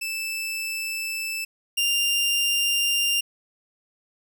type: tone pair in turn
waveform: sawtooth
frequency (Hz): 2637 / 2794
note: E7 / F7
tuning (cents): 0 / 0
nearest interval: minor second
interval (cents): 100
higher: second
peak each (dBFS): -24 / -17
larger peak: second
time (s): 0.01-1.45 / 1.77-3.21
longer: neither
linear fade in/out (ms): 10
effects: none